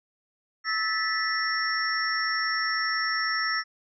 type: tone cluster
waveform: sine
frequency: 1304 / 1756 / 1966 / 5470 Hz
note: E6 / A6 / B6 / F8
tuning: -19 / -4 / -8 / -37 cents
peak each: -30 dBFS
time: 0.64-3.64 s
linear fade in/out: 50 ms
effects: none